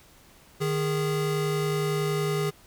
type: tone pair together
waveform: square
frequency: 153.58 / 410 Hz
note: D#3 / G#4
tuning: -22 / -22 cents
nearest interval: octave + perfect fourth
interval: 1700 cents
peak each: -28 dBFS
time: 0.6-2.51 s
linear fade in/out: 20 ms
effects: pink hiss -55 dBFS RMS until 2.66 s